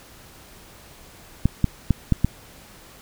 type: clicks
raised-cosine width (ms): 5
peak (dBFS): -4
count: 5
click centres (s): 1.456 / 1.643 / 1.907 / 2.123 / 2.246
effects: pink hiss -47 dBFS RMS until 3.01 s